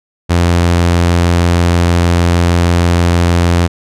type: tone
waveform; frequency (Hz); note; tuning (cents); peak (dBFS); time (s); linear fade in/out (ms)
sawtooth; 86.4; F2; -18; -4; 0.29-3.68; 20
effects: low-pass 9000 Hz 12 dB/octave